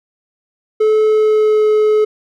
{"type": "tone with pitch glide", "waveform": "triangle", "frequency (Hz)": [432.3, 427.6], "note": ["A4", "A4"], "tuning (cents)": [-31, -49], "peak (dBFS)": -7, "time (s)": [0.8, 2.05], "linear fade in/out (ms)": 10, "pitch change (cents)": -18, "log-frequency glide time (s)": [1.04, 1.67], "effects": []}